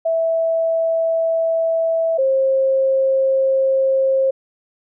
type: tone pair in turn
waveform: sine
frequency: 656 / 533.7 Hz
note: E5 / C5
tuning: -9 / +34 cents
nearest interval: major third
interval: 357 cents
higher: first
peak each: -15 / -13 dBFS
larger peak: second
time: 0.05-2.18 / 2.18-4.31 s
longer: neither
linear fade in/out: 10 ms
effects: none